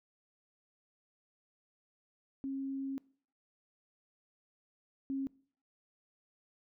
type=tone pair in turn; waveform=sine; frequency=270.9 / 270.9 Hz; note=C#4 / C#4; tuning=-40 / -40 cents; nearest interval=unison; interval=0 cents; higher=neither; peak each=-35 / -33 dBFS; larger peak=second; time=2.44-2.98 / 5.1-5.27 s; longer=first; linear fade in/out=0 ms; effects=noise-tail reverb RT60 0.5 s tail -23 dB re dry